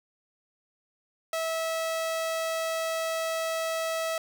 sawtooth tone, 650 Hz, E5, 24 cents flat, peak -24 dBFS, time 1.33-4.18 s, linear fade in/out 2 ms, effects none

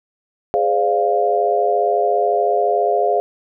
sine chord, D half-diminished seventh, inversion second, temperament equal with one note detuned, 415.3 / 513.1 / 587.3 / 698.5 Hz, Ab4 / C5 / D5 / F5, 0 / -34 / 0 / 0 cents, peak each -19 / -22 / -22 / -17 dBFS, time 0.54-3.2 s, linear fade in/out 0 ms, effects none

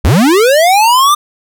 square linear sweep, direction up, 49 to 1212 Hz, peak -6 dBFS, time 0.04-1.15 s, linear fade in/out 10 ms, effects none

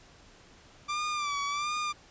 sawtooth tone with vibrato, 1174.7 Hz, D6, in tune, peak -26 dBFS, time 0.88-1.93 s, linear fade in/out 20 ms, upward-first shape sine, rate 1.4 Hz, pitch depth 63 cents each way, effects pink hiss -56 dBFS RMS until 2.1 s + resampled to 16000 Hz

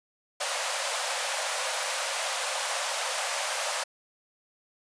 pink high-pass noise, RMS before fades -30 dBFS, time 0.4-3.84 s, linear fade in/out 10 ms, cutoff 510 Hz, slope 96 dB/octave, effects resampled to 22050 Hz

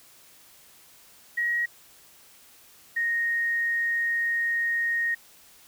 sine tone pair in turn, 1898 / 1863.2 Hz, A#6 / A#6, +31 / -1 cents, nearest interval unison, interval 32 cents, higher first, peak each -23 dBFS, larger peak neither, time 1.37-1.66 / 2.96-5.15 s, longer second, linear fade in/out 10 ms, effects white hiss -54 dBFS RMS until 5.67 s

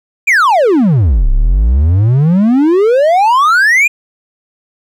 triangle exponential two-way sweep, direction down then up, 2489 to 30.85 to 2489 Hz, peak -4 dBFS, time 0.27-3.88 s, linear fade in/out 10 ms, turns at 1.3 s, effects none

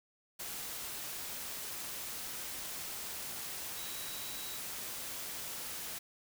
sine tone in noise, 3889 Hz, B7, 27 cents flat, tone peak -49 dBFS, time 3.77-4.58 s, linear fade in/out 10 ms, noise white, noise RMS -42 dBFS, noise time 0.39-5.99 s, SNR -10 dB, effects none

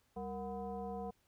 sine tone with frequency modulation, 466.2 Hz, A#4, in tune, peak -39 dBFS, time 0.16-1.11 s, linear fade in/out 10 ms, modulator 269 Hz, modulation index 1.4, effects pink hiss -75 dBFS RMS until 1.27 s

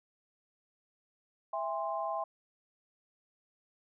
sine chord, E augmented, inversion none, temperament equal with one note detuned, 659.3 / 810.7 / 1046.5 Hz, E5 / G#5 / B#5, 0 / -42 / 0 cents, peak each -36 / -37 / -37 dBFS, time 1.53-2.24 s, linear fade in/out 5 ms, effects none

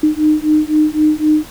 sine beating tone pair, 304.4 / 308.3 Hz, D#4 / D#4, -38 / -16 cents, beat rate 3.9 Hz, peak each -13 dBFS, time 0.03-1.45 s, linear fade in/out 5 ms, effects pink hiss -36 dBFS RMS until 1.5 s

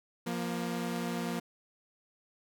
sawtooth tone pair together, 174.61 / 235.9 Hz, F3 / A#3, 0 / +21 cents, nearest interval perfect fourth, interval 521 cents, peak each -32 / -31 dBFS, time 0.26-1.4 s, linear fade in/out 10 ms, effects none

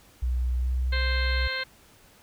sine tone with pitch glide, 61.9 to 63.24 Hz, B1 to B1, +5 to +42 cents, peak -23 dBFS, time 0.22-1.48 s, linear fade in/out 10 ms, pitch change +37 cents, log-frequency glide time 0.56-0.7 s
harmonic tone, 523.3 Hz, C5, in tune, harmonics 1 / 2 / 3 / 4 / 5 / 6 / 7 / 8, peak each -38 / -40 / -32 / -33 / -41 / -40 / -41 / -35 dBFS, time 0.92-1.64 s, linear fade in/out 10 ms
effects pink hiss -56 dBFS RMS until 2.22 s

